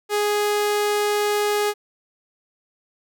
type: tone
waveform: sawtooth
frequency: 415.3 Hz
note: G#4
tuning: in tune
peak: -15 dBFS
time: 0.09-1.74 s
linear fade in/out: 50 ms
effects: none